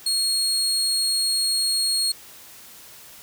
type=tone; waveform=30% pulse; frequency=4292 Hz; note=C8; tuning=43 cents sharp; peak=-17 dBFS; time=0.06-2.12 s; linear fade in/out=5 ms; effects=white hiss -45 dBFS RMS until 3.22 s